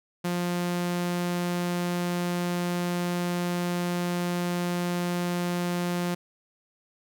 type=tone; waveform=sawtooth; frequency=175.9 Hz; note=F3; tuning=13 cents sharp; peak=-22 dBFS; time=0.24-6.15 s; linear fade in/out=10 ms; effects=none